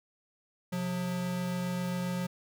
square tone pair together, 132.3 / 179.74 Hz, C3 / F#3, +20 / -50 cents, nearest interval perfect fourth, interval 530 cents, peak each -40 / -32 dBFS, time 0.72-2.27 s, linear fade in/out 10 ms, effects none

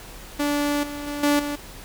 sawtooth tone with level steps, 290.4 Hz, D4, 19 cents flat, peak -17 / -27 / -24 / -13 / -22 dBFS, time 0.39-1.56 s, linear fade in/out 10 ms, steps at 0.83 / 1.07 / 1.23 / 1.39 s, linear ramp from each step 5 ms, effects added 40 Hz sine -43 dBFS peak until 1.84 s + pink hiss -42 dBFS RMS until 1.84 s

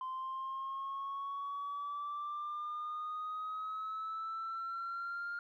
sine exponential sweep, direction up, 1035 to 1408 Hz, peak -36 dBFS, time 0.01-5.39 s, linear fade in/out 2 ms, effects tanh soft clip ceiling -35 dBFS + 13-bit

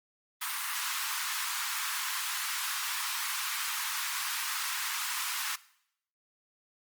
pink high-pass noise, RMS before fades -34 dBFS, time 0.41-5.56 s, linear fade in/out 10 ms, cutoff 970 Hz, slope 48 dB/octave, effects noise-tail reverb RT60 0.7 s tail -19 dB re dry + Opus 32 kbps

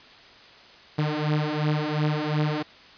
sawtooth beating tone pair, 150 / 152.8 Hz, D3 / D#3, +37 / -31 cents, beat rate 2.8 Hz, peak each -22 dBFS, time 0.98-2.63 s, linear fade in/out 10 ms, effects white hiss -49 dBFS RMS until 2.97 s + resampled to 11025 Hz

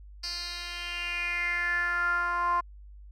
10% pulse tone with band-pass filter sweep, 349.2 Hz, F4, in tune, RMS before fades -30 dBFS, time 0.23-2.61 s, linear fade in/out 10 ms, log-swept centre 4700 to 1000 Hz, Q 6, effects added 50 Hz sine -45 dBFS peak until 3.11 s

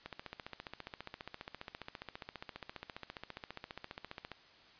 click train, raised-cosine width 0.3 ms, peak -27 dBFS, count 64, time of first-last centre 0.06-4.317 s, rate 14.8 Hz, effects white hiss -61 dBFS RMS until 4.79 s + resampled to 11025 Hz

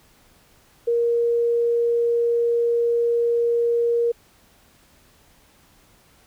sine tone, 470.3 Hz, A#4, 15 cents sharp, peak -17 dBFS, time 0.87-4.12 s, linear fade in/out 10 ms, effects pink hiss -56 dBFS RMS until 6.26 s

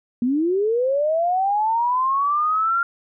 sine linear sweep, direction up, 232.3 to 1396.9 Hz, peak -17 dBFS, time 0.22-2.83 s, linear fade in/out 2 ms, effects none

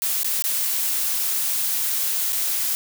blue noise with dropouts, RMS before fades -23 dBFS, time 0.02-2.75 s, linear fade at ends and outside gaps 0 ms, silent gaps 0.232-0.245 / 0.423-0.44 / 2.323-2.329 s, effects none

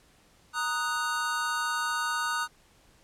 square chord, D# minor, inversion second, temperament equal, 932.3 / 1244.5 / 1480 Hz, A#5 / D#6 / F#6, 0 / 0 / 0 cents, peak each -35 / -32 / -32 dBFS, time 0.53-2.48 s, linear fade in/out 50 ms, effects pink hiss -61 dBFS RMS until 3.03 s + low-pass 11000 Hz 12 dB/octave

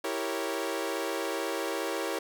sawtooth chord, E diminished seventh, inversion none, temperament equal, 329.6 / 392 / 466.2 / 554.4 Hz, E4 / G4 / Bb4 / Db5, 0 / 0 / 0 / 0 cents, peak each -32 dBFS, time 0.04-2.19 s, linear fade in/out 5 ms, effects none

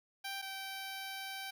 10% pulse tone pair in turn, 784 / 775.9 Hz, G5 / G5, 0 / -18 cents, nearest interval unison, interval 18 cents, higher first, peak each -31 / -33 dBFS, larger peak first, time 0.24-0.42 / 0.42-1.51 s, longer second, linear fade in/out 10 ms, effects none

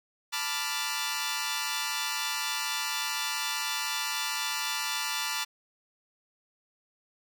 10% pulse chord, B half-diminished seventh, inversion third, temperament equal, 880 / 987.8 / 1174.7 / 1396.9 Hz, A5 / B5 / D6 / F6, 0 / 0 / 0 / 0 cents, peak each -27 dBFS, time 0.32-5.45 s, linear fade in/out 20 ms, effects none

